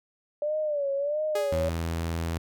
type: tone with vibrato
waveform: sine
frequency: 584 Hz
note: D5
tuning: 10 cents flat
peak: -25 dBFS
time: 0.42-1.69 s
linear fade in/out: 2 ms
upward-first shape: sine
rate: 1.5 Hz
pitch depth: 100 cents each way
type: tone with exponential decay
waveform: sawtooth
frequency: 415.3 Hz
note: G#4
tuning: in tune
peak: -24 dBFS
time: 1.35-1.95 s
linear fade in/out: 5 ms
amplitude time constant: 130 ms
type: tone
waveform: sawtooth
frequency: 83 Hz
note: E2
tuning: 12 cents sharp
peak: -24 dBFS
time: 1.52-2.38 s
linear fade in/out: 5 ms
effects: none